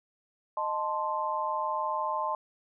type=chord; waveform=sine; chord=A diminished; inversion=second; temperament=equal with one note detuned; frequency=619 / 880 / 1046.5 Hz; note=Eb5 / A5 / C6; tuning=-9 / 0 / 0 cents; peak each=-35 / -32 / -31 dBFS; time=0.57-2.35 s; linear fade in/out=2 ms; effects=none